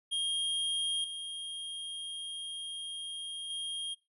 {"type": "tone with level steps", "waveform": "square", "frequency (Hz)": 3233, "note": "G#7", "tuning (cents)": -47, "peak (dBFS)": [-30, -38, -35], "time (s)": [0.11, 3.95], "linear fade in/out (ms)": 20, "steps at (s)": [1.04, 3.5], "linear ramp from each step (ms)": 2, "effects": ["noise-tail reverb RT60 0.2 s tail -18 dB re dry", "resampled to 32000 Hz"]}